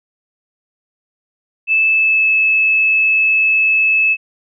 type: tone with pitch glide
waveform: sine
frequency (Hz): 2625 to 2604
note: E7 to E7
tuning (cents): -8 to -22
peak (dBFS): -10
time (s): 1.67-4.17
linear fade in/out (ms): 50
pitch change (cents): -14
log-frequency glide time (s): 1.88-2.3
effects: none